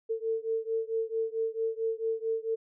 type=beating tone pair; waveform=sine; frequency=447.2 / 451.7 Hz; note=A4 / A4; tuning=+28 / +45 cents; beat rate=4.5 Hz; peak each=-31 / -32 dBFS; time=0.09-2.56 s; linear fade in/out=20 ms; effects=none